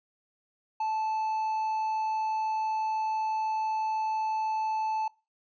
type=tone; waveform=triangle; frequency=874 Hz; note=A5; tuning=12 cents flat; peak=-25 dBFS; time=0.8-5.08 s; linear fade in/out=5 ms; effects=noise-tail reverb RT60 0.3 s tail -23 dB re dry + resampled to 16000 Hz